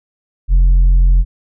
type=tone with tanh clipping; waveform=sine; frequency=43.79 Hz; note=F1; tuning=5 cents sharp; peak=-7 dBFS; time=0.48-1.25 s; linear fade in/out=50 ms; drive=3 dB; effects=none